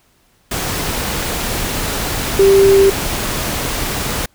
sine tone in noise, 392 Hz, G4, in tune, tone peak -6 dBFS, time 2.39-2.9 s, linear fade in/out 5 ms, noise pink, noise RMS -20 dBFS, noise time 0.51-4.26 s, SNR +11 dB, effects pink hiss -56 dBFS RMS until 4.34 s

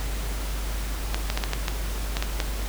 clicks, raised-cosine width 0.2 ms, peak -8 dBFS, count 9, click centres 1.145 / 1.301 / 1.375 / 1.438 / 1.534 / 1.682 / 2.169 / 2.225 / 2.402 s, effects added 50 Hz sine -27 dBFS peak until 2.68 s + pink hiss -36 dBFS RMS until 2.68 s

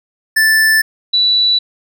square / sine tone pair in turn, 1760 / 3951 Hz, A6 / B7, 0 / 0 cents, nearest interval octave + major second, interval 1400 cents, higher second, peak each -9 dBFS, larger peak neither, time 0.36-0.82 / 1.13-1.59 s, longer neither, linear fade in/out 10 ms, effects none

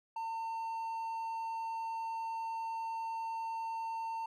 triangle tone, 905 Hz, A5, 48 cents sharp, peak -34 dBFS, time 0.16-4.26 s, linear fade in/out 5 ms, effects none

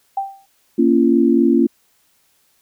sine tone with exponential decay, 784 Hz, G5, in tune, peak -15 dBFS, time 0.17-0.46 s, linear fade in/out 5 ms, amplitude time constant 63 ms
sine chord, Bb minor, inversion none, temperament equal with one note detuned, 233.1 / 277.2 / 341.1 Hz, Bb3 / Db4 / F4, 0 / 0 / -41 cents, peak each -15 dBFS, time 0.78-1.67 s, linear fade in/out 10 ms
effects white hiss -60 dBFS RMS until 2.61 s

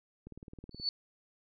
click train, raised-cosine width 3 ms, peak -34 dBFS, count 11, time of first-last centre 0.27-0.799 s, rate 18.9 Hz
sine tone with exponential growth, 4467 Hz, C#8, 12 cents sharp, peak -26 dBFS, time 0.71-0.89 s, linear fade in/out 1 ms, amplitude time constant 39 ms
effects none

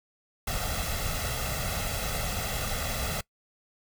pink noise with comb filter, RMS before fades -31 dBFS, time 0.47-3.21 s, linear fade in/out 5 ms, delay 1.5 ms, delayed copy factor +0.7, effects noise-tail reverb RT60 0.1 s tail -22 dB re dry

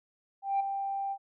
sine tone with ADSR envelope, 788 Hz, G5, 9 cents sharp, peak -22 dBFS, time 0.42-1.18 s, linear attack 180 ms, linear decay 11 ms, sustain -8 dB, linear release 64 ms, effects tanh soft clip ceiling -22 dBFS

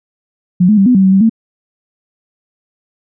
sine tone with pitch steps, 179.9 / 213 / 195.2 / 249.8 / 192 / 189.8 / 193 / 224.6 Hz, F#3 / G#3 / G3 / B3 / G3 / F#3 / G3 / A3, -48 / +44 / -7 / +20 / -36 / +44 / -27 / +36 cents, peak -5 dBFS, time 0.6-1.296 s, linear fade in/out 10 ms, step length 87 ms, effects none

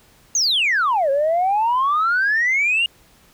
sine exponential two-way sweep, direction down then up, 6650 to 537 to 2876 Hz, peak -14 dBFS, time 0.35-2.86 s, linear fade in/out 2 ms, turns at 1.1 s, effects tanh soft clip ceiling -12 dBFS + pink hiss -53 dBFS RMS until 3.33 s

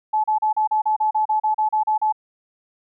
sine tone bursts, 861 Hz, A5, 38 cents flat, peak -16 dBFS, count 14, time 0.13-2.125 s, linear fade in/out 10 ms, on 110 ms, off 35 ms, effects none

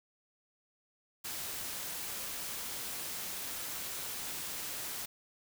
white noise, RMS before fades -40 dBFS, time 1.24-5.06 s, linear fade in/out 10 ms, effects none

